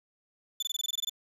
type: tone bursts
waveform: 35% pulse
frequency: 3500 Hz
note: A7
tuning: 10 cents flat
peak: -27 dBFS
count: 11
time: 0.6-1.096 s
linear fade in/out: 5 ms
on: 26 ms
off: 21 ms
effects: resampled to 32000 Hz + 9-bit